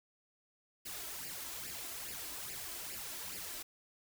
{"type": "noise with flanger", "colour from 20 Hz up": "white", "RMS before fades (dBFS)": -44, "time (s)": [0.85, 3.63], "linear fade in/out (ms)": 10, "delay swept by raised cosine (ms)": [0.4, 3.1], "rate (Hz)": 2.4, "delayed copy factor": 0.7, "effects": []}